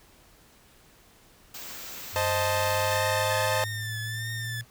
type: band-stop noise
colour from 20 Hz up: white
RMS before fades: -40 dBFS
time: 1.54-2.98 s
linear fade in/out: 5 ms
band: 8400 to 12000 Hz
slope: 96 dB/octave
type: exponential sweep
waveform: sine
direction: up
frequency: 92.5 to 116.5 Hz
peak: -33 dBFS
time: 2.12-4.65 s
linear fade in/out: 50 ms
type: chord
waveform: sawtooth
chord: A diminished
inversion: first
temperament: equal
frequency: 523.3 / 622.3 / 880 Hz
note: C5 / Eb5 / A5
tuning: 0 / 0 / 0 cents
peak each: -25 / -25 / -25 dBFS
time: 2.16-3.64 s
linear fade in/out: 0 ms
type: tone with vibrato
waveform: sawtooth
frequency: 1778 Hz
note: A6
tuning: 18 cents sharp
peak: -30 dBFS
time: 2.91-4.61 s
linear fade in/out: 0 ms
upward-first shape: triangle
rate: 1.6 Hz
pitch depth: 62 cents each way
effects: pink hiss -57 dBFS RMS until 4.7 s